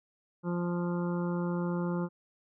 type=harmonic tone; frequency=174.61 Hz; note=F3; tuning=in tune; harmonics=1 / 2 / 3 / 5 / 6 / 7 / 8; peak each=-30 / -36 / -40 / -44 / -46 / -47 / -48 dBFS; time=0.43-2.09 s; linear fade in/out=50 ms; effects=none